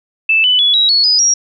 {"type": "tone with pitch steps", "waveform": "sine", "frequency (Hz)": [2637, 2994, 3400, 3861, 4384, 4978, 5653], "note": ["E7", "F#7", "G#7", "B7", "C#8", "D#8", "F8"], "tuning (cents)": [0, 20, 40, -40, -20, 0, 20], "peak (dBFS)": -8, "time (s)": [0.29, 1.34], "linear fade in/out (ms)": 5, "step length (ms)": 150, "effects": []}